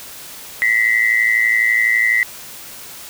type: tone pair together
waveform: sine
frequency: 1932 / 2044 Hz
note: B6 / C7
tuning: -39 / -41 cents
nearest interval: minor second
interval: 98 cents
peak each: -15 dBFS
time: 0.62-2.23 s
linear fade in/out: 0 ms
effects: white hiss -35 dBFS RMS until 3.09 s